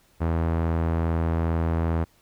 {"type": "tone with low-pass filter", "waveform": "sawtooth", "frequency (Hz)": 82.41, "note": "E2", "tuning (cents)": 0, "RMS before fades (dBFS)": -24, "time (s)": [0.2, 2.05], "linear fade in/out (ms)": 20, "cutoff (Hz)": 1300, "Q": 0.82, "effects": ["pink hiss -61 dBFS RMS until 2.21 s"]}